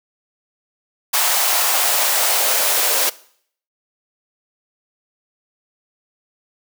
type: noise with high-pass filter sweep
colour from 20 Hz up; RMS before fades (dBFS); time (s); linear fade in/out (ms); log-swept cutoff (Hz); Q
white; -17; 1.13-3.1; 10; 810 to 510; 2.2
effects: noise-tail reverb RT60 0.6 s tail -20 dB re dry